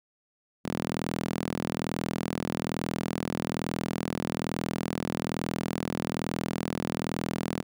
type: tone with high-pass filter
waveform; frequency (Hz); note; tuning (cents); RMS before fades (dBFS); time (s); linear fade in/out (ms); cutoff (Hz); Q
sawtooth; 41.15; E1; -2; -32; 0.64-7.63; 20; 200; 1.7
effects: none